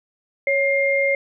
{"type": "tone pair together", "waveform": "sine", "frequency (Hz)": [552.6, 2116], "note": ["C#5", "C7"], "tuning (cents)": [-6, 19], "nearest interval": "octave + major seventh", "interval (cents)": 2325, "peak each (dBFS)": -19, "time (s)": [0.47, 1.15], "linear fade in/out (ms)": 2, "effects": []}